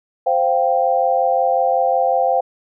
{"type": "chord", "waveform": "sine", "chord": "C suspended fourth", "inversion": "none", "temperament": "equal", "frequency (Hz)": [523.3, 698.5, 784], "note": ["C5", "F5", "G5"], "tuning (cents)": [0, 0, 0], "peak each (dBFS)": -18, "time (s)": [0.26, 2.41], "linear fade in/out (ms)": 10, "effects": []}